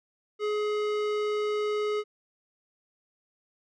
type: tone with tanh clipping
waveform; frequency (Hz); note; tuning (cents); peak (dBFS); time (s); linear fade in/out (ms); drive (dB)
sine; 420.9; G#4; +23; -28; 0.39-2.04; 50; 18
effects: none